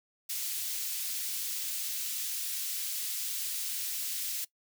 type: high-pass noise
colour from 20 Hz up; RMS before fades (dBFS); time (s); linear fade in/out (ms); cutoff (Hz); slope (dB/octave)
white; -35; 0.29-4.45; 10; 3100; 12
effects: noise-tail reverb RT60 0.1 s tail -20 dB re dry